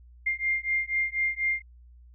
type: beating tone pair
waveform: sine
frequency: 2107 / 2111.1 Hz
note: C7 / C7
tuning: +12 / +15 cents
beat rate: 4.1 Hz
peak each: -28 dBFS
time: 0.26-1.62 s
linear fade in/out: 10 ms
effects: added 60 Hz sine -49 dBFS peak until 2.14 s